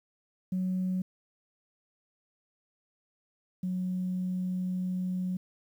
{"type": "tone pair in turn", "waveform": "sine", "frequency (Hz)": [185, 183.3], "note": ["F#3", "F#3"], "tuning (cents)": [0, -16], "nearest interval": "unison", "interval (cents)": 16, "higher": "first", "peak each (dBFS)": [-26, -28], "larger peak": "first", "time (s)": [[0.52, 1.02], [3.63, 5.37]], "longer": "second", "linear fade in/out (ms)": 5, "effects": ["tanh soft clip ceiling -24 dBFS", "10-bit"]}